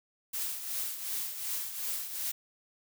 blue noise with tremolo, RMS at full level -33 dBFS, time 0.33-2.32 s, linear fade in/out 10 ms, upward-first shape triangle, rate 2.7 Hz, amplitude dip 65%, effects none

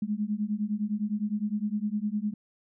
sine beating tone pair, 204.9 / 214.7 Hz, G#3 / A3, -23 / -42 cents, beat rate 9.8 Hz, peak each -30 dBFS, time 0.02-2.34 s, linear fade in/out 5 ms, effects none

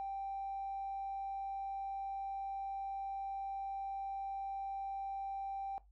triangle tone with tanh clipping, 784 Hz, G5, in tune, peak -38 dBFS, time 0-5.78 s, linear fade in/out 0 ms, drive 4 dB, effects noise-tail reverb RT60 0.2 s tail -17 dB re dry + added 50 Hz sine -61 dBFS peak until 5.91 s

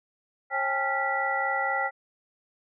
sine tone cluster, 541 / 796 / 860 / 1381 / 1961 Hz, C#5 / G5 / A5 / F6 / B6, -42 / +26 / -40 / -20 / -13 cents, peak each -34 / -29 / -35 / -31 / -29 dBFS, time 0.5-1.91 s, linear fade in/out 50 ms, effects none

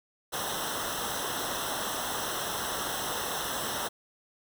pink noise with comb filter, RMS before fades -33 dBFS, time 0.32-3.89 s, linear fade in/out 20 ms, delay 0.43 ms, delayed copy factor -0.9, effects none

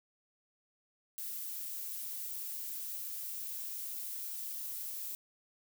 violet noise, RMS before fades -41 dBFS, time 1.18-5.15 s, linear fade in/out 0 ms, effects none

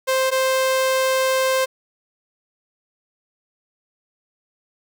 sawtooth tone pair in turn, 524 / 524 Hz, C5 / C5, +2 / +2 cents, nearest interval unison, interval 0 cents, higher neither, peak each -13 dBFS, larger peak neither, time 0.07-0.31 / 0.31-1.66 s, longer second, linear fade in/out 20 ms, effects none

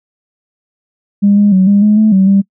sine tone with pitch steps, 202.1 / 205.2 / 187.8 / 201.9 / 210.5 / 216.7 / 191.3 / 197 Hz, G#3 / G#3 / F#3 / G#3 / G#3 / A3 / G3 / G3, -47 / -21 / +26 / -49 / +24 / -26 / -42 / +9 cents, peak -4 dBFS, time 1.22-2.42 s, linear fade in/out 20 ms, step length 150 ms, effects noise-tail reverb RT60 0.1 s tail -26 dB re dry + tanh soft clip ceiling 0 dBFS

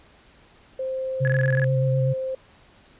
sine tone, 524 Hz, C5, 2 cents sharp, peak -25 dBFS, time 0.79-2.35 s, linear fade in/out 5 ms
sine tone with vibrato, 132.7 Hz, C3, 25 cents sharp, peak -19 dBFS, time 1.2-2.14 s, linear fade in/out 20 ms, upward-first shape square, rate 8.1 Hz, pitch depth 27 cents each way
sine tone bursts, 1688 Hz, G#6, 28 cents sharp, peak -24 dBFS, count 9, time 1.25-1.643 s, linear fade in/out 0 ms, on 25 ms, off 21 ms
effects pink hiss -54 dBFS RMS until 2.99 s + resampled to 8000 Hz

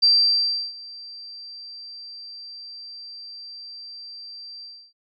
sine tone with ADSR envelope, 4699 Hz, D8, in tune, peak -12 dBFS, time 0.02-4.93 s, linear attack 16 ms, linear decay 690 ms, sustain -24 dB, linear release 300 ms, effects none

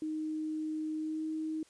sine tone with pitch glide, 311.1 to 314.5 Hz, D#4 to D#4, 0 to +19 cents, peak -33 dBFS, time 0.02-1.63 s, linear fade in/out 2 ms, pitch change +19 cents, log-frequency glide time 0.97-1.24 s, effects white hiss -64 dBFS RMS until 1.69 s + resampled to 22050 Hz

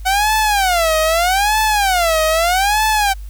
sawtooth tone with vibrato, 740 Hz, F#5, in tune, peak -9 dBFS, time 0.05-3.14 s, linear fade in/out 20 ms, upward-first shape sine, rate 0.8 Hz, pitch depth 280 cents each way, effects added 50 Hz sine -27 dBFS peak until 3.29 s + white hiss -50 dBFS RMS until 3.29 s

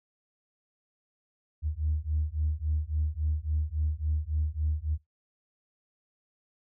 sine beating tone pair, 75 / 78.6 Hz, D2 / D#2, +37 / +18 cents, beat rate 3.6 Hz, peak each -29 dBFS, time 1.62-4.98 s, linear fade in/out 50 ms, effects noise-tail reverb RT60 0.2 s tail -23 dB re dry + tanh soft clip ceiling -19 dBFS

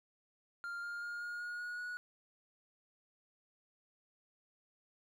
triangle tone with pitch steps, 1396.9 / 1407.4 / 1418 / 1428.7 / 1439.5 / 1450.3 / 1461.3 Hz, F6 / F6 / F6 / F6 / F#6 / F#6 / F#6, 0 / +13 / +26 / +39 / -48 / -35 / -22 cents, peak -38 dBFS, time 0.64-1.97 s, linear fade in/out 0 ms, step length 190 ms, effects none

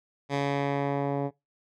10% pulse tone with low-pass filter sweep, 140.9 Hz, C#3, 29 cents sharp, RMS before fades -28 dBFS, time 0.29-1.31 s, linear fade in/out 50 ms, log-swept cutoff 5200 to 660 Hz, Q 0.71, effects noise-tail reverb RT60 0.2 s tail -21 dB re dry

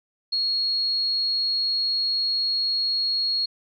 sine tone, 4306 Hz, C8, 49 cents sharp, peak -21 dBFS, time 0.32-3.46 s, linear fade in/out 10 ms, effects none

